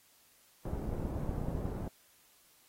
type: low-pass noise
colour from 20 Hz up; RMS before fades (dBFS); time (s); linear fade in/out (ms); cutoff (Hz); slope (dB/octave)
pink; -38; 0.65-1.88; 2; 540; 12
type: clicks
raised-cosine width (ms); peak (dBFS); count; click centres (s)
5; -24; 11; 0.733 / 0.891 / 0.998 / 1.052 / 1.234 / 1.293 / 1.381 / 1.415 / 1.485 / 1.552 / 1.655
effects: white hiss -65 dBFS RMS until 2.68 s + AAC 48 kbps